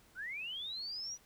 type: linear sweep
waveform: sine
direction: up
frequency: 1396.9 to 5920 Hz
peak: -39 dBFS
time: 0.15-1.18 s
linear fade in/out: 50 ms
effects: pink hiss -65 dBFS RMS until 1.25 s